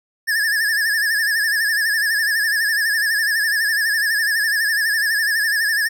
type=tone with vibrato; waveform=square; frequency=1736 Hz; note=A6; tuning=24 cents flat; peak=-17 dBFS; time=0.27-5.89 s; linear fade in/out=20 ms; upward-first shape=sine; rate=12 Hz; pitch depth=90 cents each way; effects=none